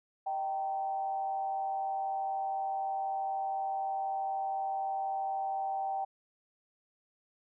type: tone with frequency modulation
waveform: sine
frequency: 777 Hz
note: G5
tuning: 16 cents flat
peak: -31 dBFS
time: 0.26-6.05 s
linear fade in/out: 10 ms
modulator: 149 Hz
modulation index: 0.42
effects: none